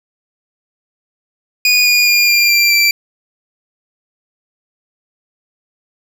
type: tone with pitch steps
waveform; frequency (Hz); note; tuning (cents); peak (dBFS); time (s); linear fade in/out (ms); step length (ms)
25% pulse; 2463 / 2439 / 2415 / 2392 / 2368 / 2345; D#7 / D#7 / D7 / D7 / D7 / D7; -18 / -35 / +48 / +31 / +14 / -3; -5; 1.65-2.91; 2; 210
effects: none